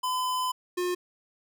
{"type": "tone pair in turn", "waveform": "square", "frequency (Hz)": [1013, 358.1], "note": ["B5", "F4"], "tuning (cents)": [44, 43], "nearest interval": "octave + tritone", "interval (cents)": 1801, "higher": "first", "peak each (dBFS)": [-27, -27], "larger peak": "neither", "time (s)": [[0.03, 0.52], [0.77, 0.95]], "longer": "first", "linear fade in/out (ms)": 10, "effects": []}